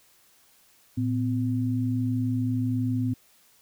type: tone pair together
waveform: sine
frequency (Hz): 113.2 / 254.3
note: A2 / C4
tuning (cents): +50 / -49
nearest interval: octave + major second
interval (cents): 1401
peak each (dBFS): -26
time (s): 0.97-3.14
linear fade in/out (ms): 10
effects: white hiss -60 dBFS RMS until 3.61 s